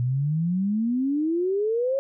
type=exponential sweep; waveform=sine; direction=up; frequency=119.5 to 554 Hz; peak=-21 dBFS; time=0-1.99 s; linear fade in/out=0 ms; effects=none